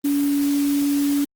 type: tone in noise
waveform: sine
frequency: 284.8 Hz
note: C#4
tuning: 47 cents sharp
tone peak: -17 dBFS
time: 0.04-1.25 s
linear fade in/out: 10 ms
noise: white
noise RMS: -33 dBFS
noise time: 0.04-1.25 s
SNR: +13 dB
effects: Opus 24 kbps